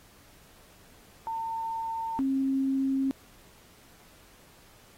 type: tone pair in turn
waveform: sine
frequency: 904 / 268.8 Hz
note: A5 / C4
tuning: +47 / +47 cents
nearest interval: octave + major sixth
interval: 2100 cents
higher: first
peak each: -30 / -24 dBFS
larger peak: second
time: 1.27-2.19 / 2.19-3.11 s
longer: neither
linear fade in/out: 0 ms
effects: pink hiss -57 dBFS RMS until 4.97 s + AAC 48 kbps